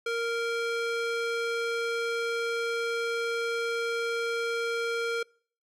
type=tone with band-pass filter; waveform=square; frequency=464.7 Hz; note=A#4; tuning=5 cents flat; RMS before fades=-30 dBFS; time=0.06-5.23 s; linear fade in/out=5 ms; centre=1700 Hz; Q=0.55; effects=noise-tail reverb RT60 0.5 s tail -26 dB re dry